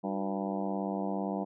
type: harmonic tone with a mistuned harmonic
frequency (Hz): 97.7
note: G2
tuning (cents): -5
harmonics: 2 / 3 / 4 / 5 / 6 / 7 / 8 / 9 / 10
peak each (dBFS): -34 / -38 / -41 / -41 / -42 / -39 / -42 / -44 / -47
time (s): 0.03-1.45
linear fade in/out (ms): 20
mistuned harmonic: 4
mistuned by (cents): -110
effects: none